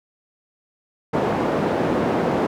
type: band-pass noise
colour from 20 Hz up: white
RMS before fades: -21 dBFS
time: 1.13-2.47 s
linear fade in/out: 10 ms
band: 160 to 560 Hz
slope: 12 dB/octave
effects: none